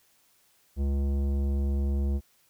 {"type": "tone with tanh clipping", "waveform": "sine", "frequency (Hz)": 69.6, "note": "C#2", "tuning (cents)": 8, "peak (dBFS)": -26, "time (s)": [0.76, 2.21], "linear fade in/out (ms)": 50, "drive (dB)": 14, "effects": ["white hiss -65 dBFS RMS until 2.49 s"]}